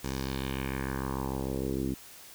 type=tone with low-pass filter sweep; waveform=10% pulse; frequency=66.7 Hz; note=C2; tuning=34 cents sharp; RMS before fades=-33 dBFS; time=0.03-1.95 s; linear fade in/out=20 ms; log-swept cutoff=7200 to 280 Hz; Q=2.3; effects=white hiss -50 dBFS RMS until 2.34 s